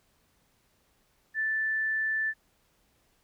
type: tone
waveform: sine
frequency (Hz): 1760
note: A6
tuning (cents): 0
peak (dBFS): -26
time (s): 1.34-2.34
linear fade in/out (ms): 50
effects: pink hiss -69 dBFS RMS until 3.23 s